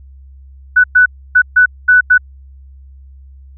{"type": "tone bursts at uneven times", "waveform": "sine", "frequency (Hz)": 1489, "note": "F#6", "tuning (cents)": 11, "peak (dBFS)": -4, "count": 6, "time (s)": [[0.76, 0.84], [0.95, 1.06], [1.35, 1.42], [1.56, 1.66], [1.88, 2.01], [2.1, 2.18]], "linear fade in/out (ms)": 10, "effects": ["added 67 Hz sine -35 dBFS peak until 3.57 s"]}